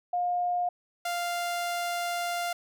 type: tone pair in turn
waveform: sine / sawtooth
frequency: 711 / 697.2 Hz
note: F5 / F5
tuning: +31 / -3 cents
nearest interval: unison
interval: 34 cents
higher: first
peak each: -25 dBFS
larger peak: neither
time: 0.13-0.69 / 1.05-2.53 s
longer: second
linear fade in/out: 5 ms
effects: none